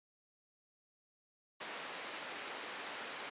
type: low-pass noise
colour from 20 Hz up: white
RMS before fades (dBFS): -45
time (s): 1.6-3.3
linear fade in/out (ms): 10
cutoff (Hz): 2600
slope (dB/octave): 12
effects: high-pass 300 Hz 12 dB/octave + resampled to 8000 Hz